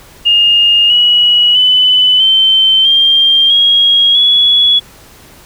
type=tone with pitch steps; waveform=sine; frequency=2834 / 2919 / 3006 / 3096 / 3188 / 3284 / 3382 Hz; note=F7 / F#7 / F#7 / G7 / G7 / G#7 / G#7; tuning=+25 / -24 / +27 / -22 / +28 / -20 / +31 cents; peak=-5 dBFS; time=0.25-4.8 s; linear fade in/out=20 ms; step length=650 ms; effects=pink hiss -39 dBFS RMS until 5.45 s